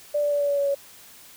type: tone with pitch steps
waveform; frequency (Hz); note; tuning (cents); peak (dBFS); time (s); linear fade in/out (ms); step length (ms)
sine; 587.3 / 582.6 / 577.9 / 573.2 / 568.6 / 564 / 559.5; D5 / D5 / D5 / D5 / C#5 / C#5 / C#5; 0 / -14 / -28 / -42 / +44 / +30 / +16; -20; 0.14-0.749; 10; 87
effects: white hiss -48 dBFS RMS until 1.36 s